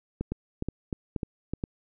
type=two click trains; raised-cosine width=3 ms; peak=-17 / -17 dBFS; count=5 / 4; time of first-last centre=0.32-1.536 / 0.21-1.639 s; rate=3.29 / 2.1 Hz; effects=none